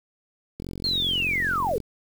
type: click train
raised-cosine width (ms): 3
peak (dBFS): -22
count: 55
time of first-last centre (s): 0.6-1.803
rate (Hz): 44.9
type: linear sweep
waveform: sine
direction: down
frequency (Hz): 4303 to 377.4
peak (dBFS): -22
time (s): 0.84-1.78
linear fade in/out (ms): 2
effects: 7-bit